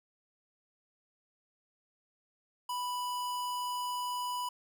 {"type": "tone", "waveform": "square", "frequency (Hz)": 987.8, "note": "B5", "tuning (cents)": 0, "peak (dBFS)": -34, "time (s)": [2.69, 4.49], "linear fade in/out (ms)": 5, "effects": []}